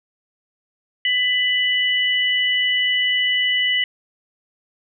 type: tone pair together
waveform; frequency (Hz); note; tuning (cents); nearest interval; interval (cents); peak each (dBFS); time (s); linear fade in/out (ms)
sine; 1996.2 / 2960; B6 / F#7; +18 / 0; perfect fifth; 682; -19; 1.05-3.84; 2
effects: none